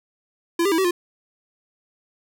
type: tone with pitch steps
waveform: square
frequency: 339.2 / 398.9 / 325.5 / 381.7 / 351.1 Hz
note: E4 / G4 / E4 / G4 / F4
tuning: +50 / +30 / -22 / -46 / +9 cents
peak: -18 dBFS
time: 0.59-0.91 s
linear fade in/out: 5 ms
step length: 64 ms
effects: none